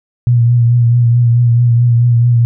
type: tone with vibrato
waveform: sine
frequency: 119.4 Hz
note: A#2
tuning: 42 cents sharp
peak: -6 dBFS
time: 0.27-2.45 s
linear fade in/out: 0 ms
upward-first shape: triangle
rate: 4.6 Hz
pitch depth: 42 cents each way
effects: none